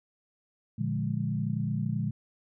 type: chord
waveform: sine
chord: Bb dominant seventh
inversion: none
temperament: equal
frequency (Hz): 116.54 / 146.83 / 174.61 / 207.7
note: Bb2 / D3 / F3 / Ab3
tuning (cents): 0 / 0 / 0 / 0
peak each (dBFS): -32 / -32 / -35 / -33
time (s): 0.78-2.11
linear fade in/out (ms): 10
effects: none